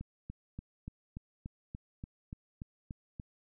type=click train; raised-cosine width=5 ms; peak=-29 dBFS; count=12; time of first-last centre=0.01-3.198 s; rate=3.45 Hz; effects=none